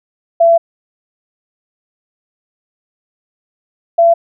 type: tone pair in turn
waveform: sine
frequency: 672 / 675.4 Hz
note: E5 / E5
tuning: +33 / +42 cents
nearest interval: unison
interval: 9 cents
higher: second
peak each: -5 dBFS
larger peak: neither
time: 0.4-0.58 / 3.98-4.14 s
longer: first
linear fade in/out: 10 ms
effects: none

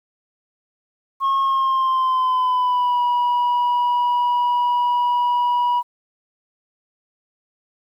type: tone with pitch glide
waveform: sine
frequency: 1085 to 972.2 Hz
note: C#6 to B5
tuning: -37 to -28 cents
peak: -13 dBFS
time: 1.2-5.83 s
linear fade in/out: 50 ms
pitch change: -191 cents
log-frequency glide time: 1.42-3.02 s
effects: tanh soft clip ceiling -15 dBFS + 9-bit

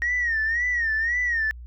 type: tone with vibrato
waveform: sine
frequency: 1864.7 Hz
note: A#6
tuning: in tune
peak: -20 dBFS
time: 0.02-1.51 s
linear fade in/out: 0 ms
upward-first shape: sine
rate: 1.9 Hz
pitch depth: 110 cents each way
effects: tanh soft clip ceiling -17 dBFS + added 60 Hz sine -37 dBFS peak until 1.66 s

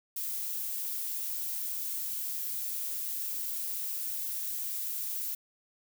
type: noise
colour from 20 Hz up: violet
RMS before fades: -35 dBFS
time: 0.16-5.35 s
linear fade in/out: 5 ms
effects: none

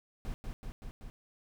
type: noise with echo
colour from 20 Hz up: brown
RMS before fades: -37 dBFS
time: 0.25-0.34 s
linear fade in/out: 0 ms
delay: 190 ms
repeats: 4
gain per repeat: -2 dB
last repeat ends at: 1.1 s
effects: none

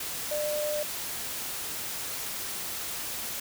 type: tone in noise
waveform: sine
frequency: 598 Hz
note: D5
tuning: 31 cents sharp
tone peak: -28 dBFS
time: 0.31-0.83 s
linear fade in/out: 5 ms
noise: white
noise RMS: -35 dBFS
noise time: 0-3.4 s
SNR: +4 dB
effects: none

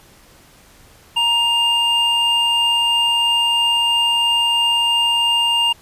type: tone pair together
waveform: triangle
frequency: 938 / 2811 Hz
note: A#5 / F7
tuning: +11 / +11 cents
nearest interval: octave + perfect fifth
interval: 1900 cents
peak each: -19 / -13 dBFS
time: 1.16-5.73 s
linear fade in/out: 10 ms
effects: pink hiss -48 dBFS RMS until 5.81 s + resampled to 32000 Hz

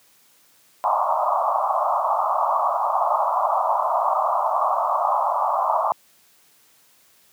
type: band-pass noise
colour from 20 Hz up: white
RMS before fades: -21 dBFS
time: 0.84-5.92 s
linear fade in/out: 0 ms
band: 600 to 1200 Hz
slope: 96 dB/octave
effects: white hiss -57 dBFS RMS until 7.32 s + high-pass 100 Hz 12 dB/octave

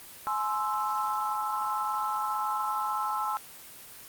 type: chord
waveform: sine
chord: Ab augmented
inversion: none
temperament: equal with one note detuned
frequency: 845.6 / 1046.5 / 1318.5 Hz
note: Ab5 / C6 / E6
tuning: +31 / 0 / 0 cents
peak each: -31 dBFS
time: 0.27-3.37 s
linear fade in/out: 0 ms
effects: white hiss -47 dBFS RMS until 4.08 s + Opus 24 kbps

